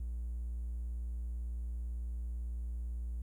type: tone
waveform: triangle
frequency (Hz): 59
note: A#1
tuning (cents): +22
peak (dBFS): -33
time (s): 0-3.22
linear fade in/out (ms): 5
effects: tanh soft clip ceiling -31 dBFS + 12-bit